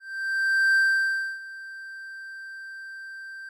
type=tone with ADSR envelope; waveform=triangle; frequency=1568 Hz; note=G6; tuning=in tune; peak=-15 dBFS; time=0-3.49 s; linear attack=750 ms; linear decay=640 ms; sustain=-20 dB; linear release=3 ms; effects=none